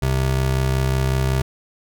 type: tone pair together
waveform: square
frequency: 65.41 / 130.82 Hz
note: C2 / C3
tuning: 0 / 0 cents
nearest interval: octave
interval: 1200 cents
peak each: -22 / -20 dBFS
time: 0.02-1.42 s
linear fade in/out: 5 ms
effects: none